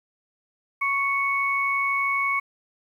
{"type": "tone pair together", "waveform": "sine", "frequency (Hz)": [1108.7, 2217], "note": ["C#6", "C#7"], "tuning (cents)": [0, 0], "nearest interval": "octave", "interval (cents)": 1200, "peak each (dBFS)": [-25, -23], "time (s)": [0.81, 2.4], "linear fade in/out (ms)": 10, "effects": ["9-bit"]}